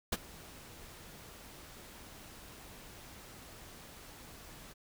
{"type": "noise with ADSR envelope", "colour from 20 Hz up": "pink", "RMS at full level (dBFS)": -31, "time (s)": [0.12, 4.74], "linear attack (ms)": 8, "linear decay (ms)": 35, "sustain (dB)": -21, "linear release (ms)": 24, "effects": []}